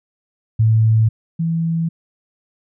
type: tone pair in turn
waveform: sine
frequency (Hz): 110.9 / 164.97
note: A2 / E3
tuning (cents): +14 / +2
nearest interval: perfect fifth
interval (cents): 688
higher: second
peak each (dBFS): -10 / -16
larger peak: first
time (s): 0.59-1.09 / 1.39-1.89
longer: neither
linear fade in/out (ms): 10
effects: none